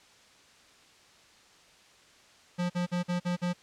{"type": "tone bursts", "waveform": "square", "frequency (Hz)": 177, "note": "F3", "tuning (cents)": 23, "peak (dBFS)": -28, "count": 6, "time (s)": [2.58, 3.535], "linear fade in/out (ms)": 20, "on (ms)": 120, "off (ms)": 47, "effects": ["white hiss -58 dBFS RMS until 3.62 s", "low-pass 6000 Hz 12 dB/octave"]}